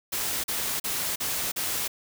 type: noise bursts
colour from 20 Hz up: white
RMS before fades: -29 dBFS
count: 5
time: 0.12-1.88 s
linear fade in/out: 10 ms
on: 320 ms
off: 40 ms
effects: none